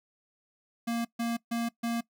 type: tone bursts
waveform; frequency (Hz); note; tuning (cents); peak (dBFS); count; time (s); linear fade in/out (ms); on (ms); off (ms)
square; 233.1; A#3; 0; -29; 4; 0.87-2.01; 10; 180; 140
effects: noise-tail reverb RT60 0.1 s tail -20 dB re dry